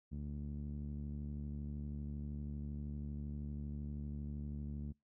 sawtooth tone with low-pass filter, 72.7 Hz, D2, 17 cents flat, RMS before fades -43 dBFS, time 0.11-4.93 s, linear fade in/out 20 ms, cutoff 210 Hz, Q 2.3, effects noise-tail reverb RT60 0.2 s tail -26 dB re dry

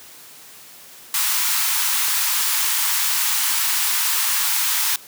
white high-pass noise, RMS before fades -20 dBFS, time 1.14-4.96 s, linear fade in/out 2 ms, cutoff 830 Hz, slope 96 dB/octave, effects white hiss -43 dBFS RMS until 5.07 s + high-pass 100 Hz 12 dB/octave

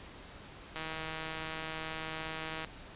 click train, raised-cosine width 0.3 ms, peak -23 dBFS, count 301, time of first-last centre 0.76-2.647 s, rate 159 Hz, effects pink hiss -50 dBFS RMS until 2.95 s + resampled to 8000 Hz

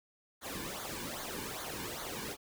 pink noise with flanger, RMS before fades -41 dBFS, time 0.41-2.37 s, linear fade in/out 50 ms, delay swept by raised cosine 0.37 to 1.57 ms, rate 2.5 Hz, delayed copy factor -0.75, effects none

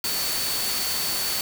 sine tone in noise, 4478 Hz, C#8, 17 cents sharp, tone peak -29 dBFS, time 0.04-1.41 s, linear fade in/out 2 ms, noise white, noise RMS -27 dBFS, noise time 0.04-1.41 s, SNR -5 dB, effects none

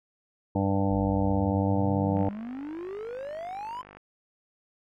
harmonic tone, 98 Hz, G2, in tune, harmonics 1 / 2 / 3 / 5 / 6 / 7 / 8 / 9, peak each -28 / -28 / -29 / -33 / -35 / -37 / -36 / -36 dBFS, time 0.55-2.29 s, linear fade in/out 5 ms
triangle exponential sweep, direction up, 43.65 to 1034 Hz, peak -32 dBFS, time 0.9-3.82 s, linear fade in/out 10 ms
click train, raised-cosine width 0.5 ms, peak -32 dBFS, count 91, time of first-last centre 2.17-3.97 s, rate 50 Hz
effects none

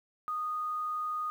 sine tone with quantisation, 1236 Hz, D#6, 12 cents flat, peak -31 dBFS, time 0.28-1.3 s, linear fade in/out 0 ms, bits 10, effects none

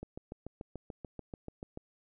click train, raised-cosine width 2 ms, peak -28 dBFS, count 13, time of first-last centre 0.03-1.774 s, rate 6.88 Hz, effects none

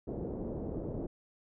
white low-pass noise, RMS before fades -38 dBFS, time 0.07-1.07 s, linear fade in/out 10 ms, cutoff 480 Hz, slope 24 dB/octave, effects none

